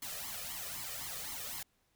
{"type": "noise with flanger", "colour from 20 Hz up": "white", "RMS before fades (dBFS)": -42, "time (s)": [0.02, 1.63], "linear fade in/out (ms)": 5, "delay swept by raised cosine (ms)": [0.94, 1.69], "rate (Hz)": 3.9, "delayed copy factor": 0.8, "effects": ["pink hiss -75 dBFS RMS until 1.95 s"]}